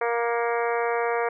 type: harmonic tone with a mistuned harmonic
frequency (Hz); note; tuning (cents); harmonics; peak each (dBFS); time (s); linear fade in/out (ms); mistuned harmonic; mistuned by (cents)
235; A#3; +14; 2 / 3 / 4 / 5 / 6 / 7 / 8 / 9 / 10; -25 / -29 / -31 / -33 / -35 / -36 / -37 / -38 / -39; 0.01-1.29; 5; 10; -53
effects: none